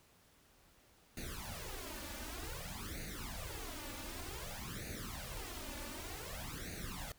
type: noise with flanger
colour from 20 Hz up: pink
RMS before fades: -45 dBFS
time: 1.17-7.12 s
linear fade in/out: 2 ms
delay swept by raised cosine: 0.46 to 3.46 ms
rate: 0.54 Hz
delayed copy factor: +0.9
effects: pink hiss -67 dBFS RMS until 7.18 s